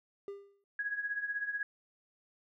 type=tone with exponential decay; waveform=triangle; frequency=400 Hz; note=G4; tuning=35 cents sharp; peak=-35 dBFS; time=0.28-0.64 s; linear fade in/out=1 ms; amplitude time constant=78 ms
type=tone with tremolo; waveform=sine; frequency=1661.2 Hz; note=G#6; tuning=in tune; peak=-30 dBFS; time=0.79-1.63 s; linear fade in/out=2 ms; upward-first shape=triangle; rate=16 Hz; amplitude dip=80%
effects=none